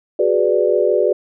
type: chord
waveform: sine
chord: G# half-diminished seventh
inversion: third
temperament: equal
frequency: 370 / 415.3 / 493.9 / 587.3 Hz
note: F#4 / G#4 / B4 / D5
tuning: 0 / 0 / 0 / 0 cents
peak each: -18 dBFS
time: 0.19-1.13 s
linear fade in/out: 5 ms
effects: none